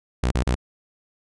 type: tone bursts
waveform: sawtooth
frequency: 61.9 Hz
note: B1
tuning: 5 cents sharp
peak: -15 dBFS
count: 3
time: 0.23-0.553 s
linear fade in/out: 5 ms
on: 85 ms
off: 34 ms
effects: resampled to 22050 Hz